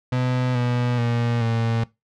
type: tone with pitch steps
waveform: 35% pulse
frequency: 126.3 / 122.28 / 118.39 / 114.62 Hz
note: B2 / B2 / A#2 / A#2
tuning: +39 / -17 / +27 / -29 cents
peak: -18 dBFS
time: 0.12-1.84 s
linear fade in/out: 5 ms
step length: 430 ms
effects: noise-tail reverb RT60 0.2 s tail -20 dB re dry + low-pass 4000 Hz 12 dB/octave